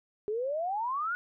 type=exponential sweep; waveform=sine; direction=up; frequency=407.1 to 1480 Hz; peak=-29 dBFS; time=0.28-1.15 s; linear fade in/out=0 ms; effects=none